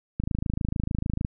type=click train; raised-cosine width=5 ms; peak=-14 dBFS; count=29; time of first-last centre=0.2-1.249 s; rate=26.7 Hz; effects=none